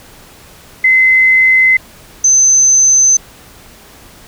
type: tone pair in turn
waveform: sine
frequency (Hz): 2051 / 6163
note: C7 / G8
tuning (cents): -35 / -30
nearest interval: octave + perfect fifth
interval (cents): 1905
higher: second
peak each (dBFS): -5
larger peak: neither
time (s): 0.84-1.77 / 2.24-3.17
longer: neither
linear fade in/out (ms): 5
effects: pink hiss -39 dBFS RMS until 4.27 s